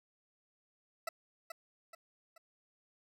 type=tone with echo; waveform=20% pulse; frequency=659.3 Hz; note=E5; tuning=in tune; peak=-30 dBFS; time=1.07-1.09 s; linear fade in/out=5 ms; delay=430 ms; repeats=3; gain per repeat=-7 dB; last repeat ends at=2.38 s; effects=none